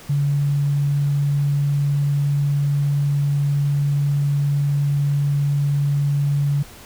sine tone, 142.8 Hz, D3, 48 cents flat, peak -16 dBFS, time 0.09-6.63 s, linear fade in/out 10 ms, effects pink hiss -42 dBFS RMS until 6.85 s

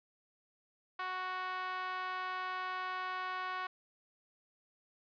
5% pulse tone with band-pass filter, 370 Hz, F#4, in tune, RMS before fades -39 dBFS, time 0.99-3.67 s, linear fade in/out 5 ms, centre 1100 Hz, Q 2.1, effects resampled to 11025 Hz

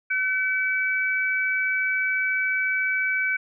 sine tone pair together, 1521.1 / 2287 Hz, F#6 / D7, +47 / -47 cents, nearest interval perfect fifth, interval 706 cents, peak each -24 dBFS, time 0.1-3.37 s, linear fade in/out 10 ms, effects none

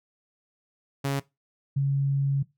sawtooth / sine tone pair in turn, 138.6 / 138.6 Hz, C#3 / C#3, 0 / 0 cents, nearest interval unison, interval 0 cents, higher neither, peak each -21 dBFS, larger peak neither, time 1.04-1.2 / 1.76-2.43 s, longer second, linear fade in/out 10 ms, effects noise-tail reverb RT60 0.2 s tail -19 dB re dry

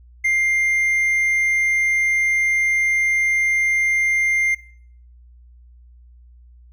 triangle tone, 2100 Hz, C7, 6 cents sharp, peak -14 dBFS, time 0.24-4.55 s, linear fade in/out 10 ms, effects noise-tail reverb RT60 0.6 s tail -20 dB re dry + added 60 Hz sine -44 dBFS peak until 6.72 s

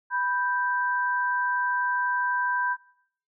sine tone pair together, 987.8 / 1568 Hz, B5 / G6, 0 / 0 cents, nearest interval minor sixth, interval 800 cents, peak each -26 dBFS, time 0.1-2.77 s, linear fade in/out 50 ms, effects noise-tail reverb RT60 0.6 s tail -20 dB re dry

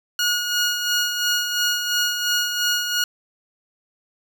15% pulse tone with tremolo, 1443 Hz, F#6, 44 cents flat, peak -11 dBFS, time 0.19-3.04 s, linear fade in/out 2 ms, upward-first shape sine, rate 2.9 Hz, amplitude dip 50%, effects none

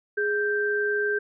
sine tone pair together, 415.3 / 1568 Hz, G#4 / G6, 0 / 0 cents, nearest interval octave + major seventh, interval 2300 cents, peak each -25 dBFS, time 0.17-1.19 s, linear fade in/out 10 ms, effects none

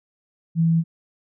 sine tone, 164.81 Hz, E3, in tune, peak -15 dBFS, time 0.55-0.84 s, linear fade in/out 50 ms, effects none

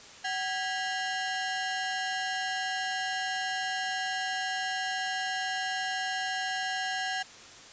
sawtooth ring-modulated tone, 1200 Hz, D6, 37 cents sharp, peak -23 dBFS, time 0.24-7.23 s, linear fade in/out 10 ms, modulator 443 Hz, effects white hiss -49 dBFS RMS until 7.72 s + resampled to 16000 Hz

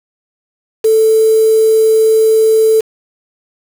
sine tone with quantisation, 440.6 Hz, A4, 2 cents sharp, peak -6 dBFS, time 0.84-2.81 s, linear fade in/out 10 ms, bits 4, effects none

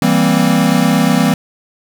square chord, C dominant seventh, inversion first, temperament equal, 164.81 / 196 / 233.1 / 261.6 Hz, E3 / G3 / Bb3 / C4, 0 / 0 / 0 / 0 cents, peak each -16 dBFS, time 0.02-1.34 s, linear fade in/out 2 ms, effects none

